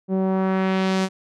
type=tone with low-pass filter sweep; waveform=sawtooth; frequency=189.5 Hz; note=F#3; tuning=42 cents sharp; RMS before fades=-21 dBFS; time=0.08-1.09 s; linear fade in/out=50 ms; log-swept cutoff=450 to 7800 Hz; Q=1; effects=none